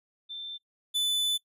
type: tone pair in turn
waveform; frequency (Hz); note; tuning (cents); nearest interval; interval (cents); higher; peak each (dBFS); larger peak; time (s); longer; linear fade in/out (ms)
sine / 45% pulse; 3558 / 3499; A7 / A7; +19 / -10; unison; 29; first; -36 / -25; second; 0.29-0.58 / 0.94-1.38; second; 20
effects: noise-tail reverb RT60 0.1 s tail -20 dB re dry + resampled to 32000 Hz

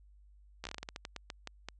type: slowing click train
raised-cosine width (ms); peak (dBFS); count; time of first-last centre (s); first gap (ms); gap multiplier
0.2; -23; 15; 0.64-1.686; 13; 1.24
effects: added 50 Hz sine -57 dBFS peak until 1.79 s + resampled to 22050 Hz

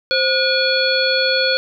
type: harmonic tone with a mistuned harmonic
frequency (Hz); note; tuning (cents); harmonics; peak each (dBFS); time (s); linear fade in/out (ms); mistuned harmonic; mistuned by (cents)
483.7; B4; -36; 1 / 3 / 5 / 7 / 9; -19 / -20 / -24 / -23 / -19; 0.11-1.57; 0; 1; +140
effects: none

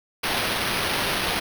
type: noise with sample-and-hold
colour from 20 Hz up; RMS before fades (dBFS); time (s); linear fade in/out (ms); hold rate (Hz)
white; -25; 0.23-1.4; 10; 7350
effects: none

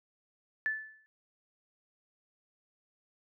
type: tone with exponential decay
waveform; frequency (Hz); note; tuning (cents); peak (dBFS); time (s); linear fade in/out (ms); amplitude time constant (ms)
sine; 1747; A6; -13; -26; 0.66-1.06; 0; 85
effects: none

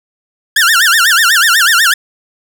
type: tone with vibrato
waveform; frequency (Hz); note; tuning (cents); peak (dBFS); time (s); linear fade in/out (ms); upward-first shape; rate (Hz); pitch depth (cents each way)
sawtooth; 1582; G6; +15; -3; 0.56-1.94; 5; sine; 8.1; 270
effects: none

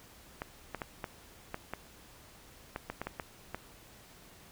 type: clicks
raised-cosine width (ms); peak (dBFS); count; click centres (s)
0.5; -21; 12; 0.419 / 0.747 / 0.818 / 1.042 / 1.544 / 1.736 / 2.761 / 2.9 / 3.016 / 3.07 / 3.198 / 3.546
effects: pink hiss -56 dBFS RMS until 4.51 s

